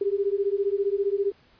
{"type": "beating tone pair", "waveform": "sine", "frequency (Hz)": [392, 407], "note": ["G4", "G#4"], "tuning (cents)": [0, -35], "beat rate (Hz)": 15, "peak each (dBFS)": -25, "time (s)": [0.01, 1.32], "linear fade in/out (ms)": 5, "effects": ["pink hiss -59 dBFS RMS until 1.59 s", "resampled to 11025 Hz"]}